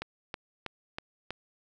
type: click train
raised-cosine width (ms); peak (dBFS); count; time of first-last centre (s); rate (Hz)
0.3; -19; 5; 0.02-1.306; 3.11
effects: none